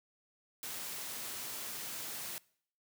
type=noise; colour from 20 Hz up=white; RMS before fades=-42 dBFS; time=0.63-2.38 s; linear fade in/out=0 ms; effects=noise-tail reverb RT60 0.6 s tail -23 dB re dry + high-pass 100 Hz 12 dB/octave